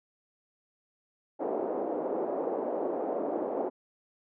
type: band-pass noise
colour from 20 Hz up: white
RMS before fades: -32 dBFS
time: 1.39-3.7 s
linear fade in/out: 20 ms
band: 300 to 640 Hz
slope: 24 dB/octave
effects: none

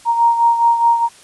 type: beating tone pair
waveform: sine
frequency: 932.3 / 937.1 Hz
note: A#5 / A#5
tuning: 0 / +9 cents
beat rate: 4.8 Hz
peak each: -11 / -18 dBFS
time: 0.05-1.09 s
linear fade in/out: 50 ms
effects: white hiss -44 dBFS RMS until 1.23 s + resampled to 24000 Hz

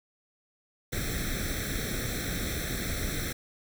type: noise with comb filter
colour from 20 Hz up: pink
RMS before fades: -32 dBFS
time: 0.92-3.33 s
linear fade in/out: 10 ms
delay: 0.52 ms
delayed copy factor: +0.95
effects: none

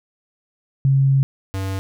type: tone pair in turn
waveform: sine / square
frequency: 136 / 96.17 Hz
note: C#3 / G2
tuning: -33 / -33 cents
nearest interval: tritone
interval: 600 cents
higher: first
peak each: -12 / -23 dBFS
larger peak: first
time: 0.85-1.23 / 1.54-1.79 s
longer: first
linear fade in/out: 0 ms
effects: none

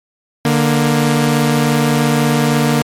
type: tone pair together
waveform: sawtooth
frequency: 148.6 / 234.6 Hz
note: D3 / A#3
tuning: +21 / +11 cents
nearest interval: minor sixth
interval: 790 cents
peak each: -10 dBFS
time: 0.45-2.82 s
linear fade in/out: 2 ms
effects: MP3 64 kbps

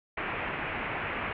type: low-pass noise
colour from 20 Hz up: white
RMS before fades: -34 dBFS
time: 0.17-1.33 s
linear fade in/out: 5 ms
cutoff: 2600 Hz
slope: 48 dB/octave
effects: none

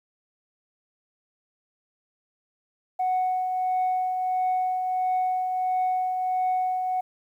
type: tone with tremolo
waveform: sine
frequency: 740 Hz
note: F#5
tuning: in tune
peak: -19 dBFS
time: 2.99-7.01 s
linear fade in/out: 10 ms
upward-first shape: triangle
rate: 1.5 Hz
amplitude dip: 45%
effects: tanh soft clip ceiling -19 dBFS + 10-bit

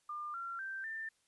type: tone with pitch steps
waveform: sine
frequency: 1200 / 1370.5 / 1565.2 / 1787.6 Hz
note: D6 / F6 / G6 / A6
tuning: +37 / -33 / -3 / +27 cents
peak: -39 dBFS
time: 0.09-1.09 s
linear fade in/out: 5 ms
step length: 250 ms
effects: white hiss -75 dBFS RMS until 1.27 s + resampled to 24000 Hz

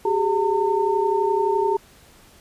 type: tone cluster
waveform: sine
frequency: 382.6 / 414.3 / 907 Hz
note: G4 / G#4 / A#5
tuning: -42 / -4 / -48 cents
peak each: -22 dBFS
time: 0.05-1.77 s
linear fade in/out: 5 ms
effects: pink hiss -51 dBFS RMS until 2.4 s + resampled to 32000 Hz

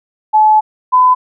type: tone pair in turn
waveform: sine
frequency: 860 / 1008.2 Hz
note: A5 / B5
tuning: -40 / +35 cents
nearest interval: minor third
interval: 275 cents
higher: second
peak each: -5 dBFS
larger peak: neither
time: 0.33-0.61 / 0.92-1.15 s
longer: first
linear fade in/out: 20 ms
effects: none

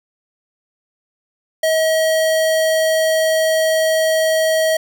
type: tone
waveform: square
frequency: 638 Hz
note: D#5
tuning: 43 cents sharp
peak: -14 dBFS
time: 1.63-4.77 s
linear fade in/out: 5 ms
effects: none

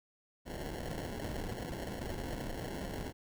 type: noise with sample-and-hold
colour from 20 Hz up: pink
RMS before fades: -40 dBFS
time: 0.45-3.13 s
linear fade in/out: 50 ms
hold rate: 1225 Hz
effects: none

